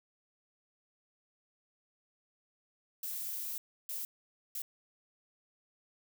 violet noise bursts at uneven times, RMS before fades -39 dBFS, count 3, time 3.03-3.58 / 3.89-4.05 / 4.55-4.62 s, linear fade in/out 2 ms, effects none

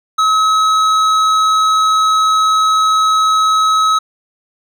sine tone with hard clipping, 1283 Hz, E6, 47 cents flat, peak -11 dBFS, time 0.18-3.99 s, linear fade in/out 10 ms, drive 10 dB, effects none

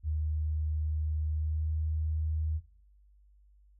sine tone with pitch glide, 77.1 to 78.18 Hz, D#2 to D#2, -15 to +9 cents, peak -28 dBFS, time 0.03-2.61 s, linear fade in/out 50 ms, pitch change +24 cents, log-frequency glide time 1.29-1.71 s, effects noise-tail reverb RT60 0.6 s tail -21 dB re dry + added 50 Hz sine -58 dBFS peak until 3.79 s

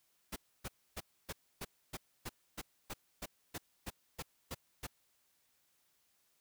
pink noise bursts, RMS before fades -42 dBFS, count 15, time 0.32-4.87 s, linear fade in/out 10 ms, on 42 ms, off 280 ms, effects white hiss -75 dBFS RMS until 6.4 s

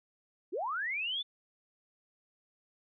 sine linear sweep, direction up, 293.7 to 3558 Hz, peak -32 dBFS, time 0.52-1.23 s, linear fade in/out 20 ms, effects none

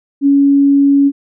sine tone, 280 Hz, C#4, 18 cents sharp, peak -6 dBFS, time 0.21-1.12 s, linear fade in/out 50 ms, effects none

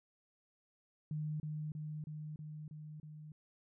sine tone with echo, 152.6 Hz, D#3, 33 cents flat, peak -36 dBFS, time 1.11-1.4 s, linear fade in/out 2 ms, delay 320 ms, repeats 6, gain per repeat -2 dB, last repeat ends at 3.32 s, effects none

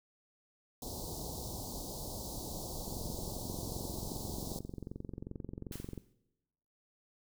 pink band-stop noise, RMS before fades -42 dBFS, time 0.82-4.59 s, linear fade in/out 2 ms, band 930 to 4000 Hz, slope 48 dB/octave
click train, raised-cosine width 3 ms, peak -29 dBFS, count 71, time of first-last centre 2.88-5.977 s, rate 22.6 Hz
white noise with exponential decay, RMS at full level -46 dBFS, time 5.72-6.13 s, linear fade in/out 1 ms, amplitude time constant 87 ms
effects noise-tail reverb RT60 1.0 s tail -19 dB re dry

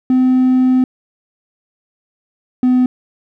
triangle tone pair in turn, 256.2 / 252.2 Hz, C4 / B3, -36 / +36 cents, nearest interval unison, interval 28 cents, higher first, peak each -6 dBFS, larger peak neither, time 0.1-0.84 / 2.63-2.86 s, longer first, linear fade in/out 2 ms, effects tanh soft clip ceiling -3 dBFS

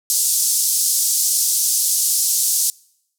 white band-pass noise, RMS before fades -18 dBFS, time 0.1-2.7 s, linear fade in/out 0 ms, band 5200 to 12000 Hz, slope 24 dB/octave, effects noise-tail reverb RT60 0.8 s tail -26 dB re dry

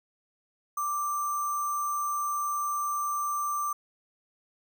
sine tone with sample-and-hold, 1174.7 Hz, D6, in tune, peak -27 dBFS, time 0.77-3.73 s, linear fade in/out 5 ms, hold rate 7350 Hz, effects none

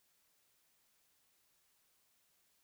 silence, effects white hiss -75 dBFS RMS until 2.63 s

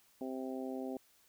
harmonic tone, 130.81 Hz, C3, in tune, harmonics 2 / 3 / 4 / 5 / 6, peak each -40 / -44 / -46 / -48 / -50 dBFS, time 0.21-0.97 s, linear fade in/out 2 ms, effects white hiss -68 dBFS RMS until 1.28 s

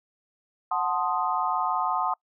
sine chord, F# diminished seventh, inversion none, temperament equal with one note detuned, 734.5 / 880 / 1046.5 / 1244.5 Hz, F#5 / A5 / C6 / Eb6, -13 / 0 / 0 / 0 cents, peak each -29 dBFS, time 0.71-2.14 s, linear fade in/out 5 ms, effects noise-tail reverb RT60 0.1 s tail -26 dB re dry

